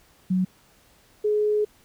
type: tone pair in turn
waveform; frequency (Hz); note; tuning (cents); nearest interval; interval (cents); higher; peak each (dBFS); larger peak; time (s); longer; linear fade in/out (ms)
sine; 185 / 421.4; F#3 / G#4; 0 / +25; octave + major second; 1425; second; -19; neither; 0.3-0.45 / 1.24-1.65; second; 10
effects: pink hiss -58 dBFS RMS until 1.84 s